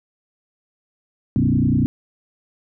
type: tone with frequency modulation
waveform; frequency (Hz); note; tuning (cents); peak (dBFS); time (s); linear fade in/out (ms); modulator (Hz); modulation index
sine; 185; F#3; 0; -14; 1.36-1.86; 0; 30.2; 3.2
effects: none